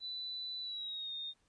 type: tone with pitch glide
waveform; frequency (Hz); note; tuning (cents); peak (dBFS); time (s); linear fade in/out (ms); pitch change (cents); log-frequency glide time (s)
sine; 3984 to 3675; B7 to A#7; +14 to -25; -39; 0-1.34; 50; -139; 0.61-1.13
effects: pink hiss -75 dBFS RMS until 1.48 s + resampled to 22050 Hz